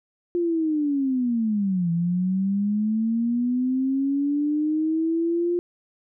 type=linear two-way sweep; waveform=sine; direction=down then up; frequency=352 to 166.9 to 352 Hz; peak=-20 dBFS; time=0.35-5.59 s; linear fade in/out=0 ms; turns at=1.91 s; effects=none